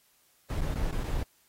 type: noise with dropouts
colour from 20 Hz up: brown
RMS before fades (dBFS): -30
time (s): 0.5-1.23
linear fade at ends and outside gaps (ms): 1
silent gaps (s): 0.608-0.618 / 0.742-0.756 / 0.911-0.926 / 1.034-1.042
effects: white hiss -66 dBFS RMS until 1.48 s + AAC 48 kbps